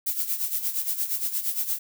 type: noise with tremolo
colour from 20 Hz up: violet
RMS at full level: -25 dBFS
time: 0.06-1.79 s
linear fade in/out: 10 ms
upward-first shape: sine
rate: 8.6 Hz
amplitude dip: 70%
effects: none